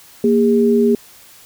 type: tone pair together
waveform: sine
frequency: 233.1 / 407.1 Hz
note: A#3 / G#4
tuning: 0 / -35 cents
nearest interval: minor seventh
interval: 965 cents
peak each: -13 dBFS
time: 0.24-0.95 s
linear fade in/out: 2 ms
effects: white hiss -44 dBFS RMS until 1.45 s